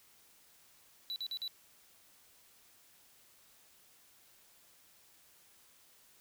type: tone bursts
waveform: triangle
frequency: 3951 Hz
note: B7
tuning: in tune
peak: -35 dBFS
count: 4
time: 1.1-1.478 s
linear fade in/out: 0 ms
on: 60 ms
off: 46 ms
effects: white hiss -64 dBFS RMS until 6.2 s